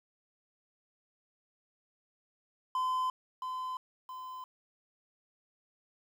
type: tone with echo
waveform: triangle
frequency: 1023 Hz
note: C6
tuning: 39 cents flat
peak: -27 dBFS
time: 2.75-3.1 s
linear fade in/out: 2 ms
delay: 670 ms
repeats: 2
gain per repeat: -6 dB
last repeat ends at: 4.44 s
effects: 10-bit